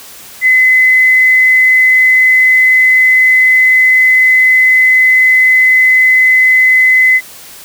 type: tone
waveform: sine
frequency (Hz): 2031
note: B6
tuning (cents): +48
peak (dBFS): -4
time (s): 0.41-7.21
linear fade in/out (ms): 50
effects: white hiss -33 dBFS RMS until 7.64 s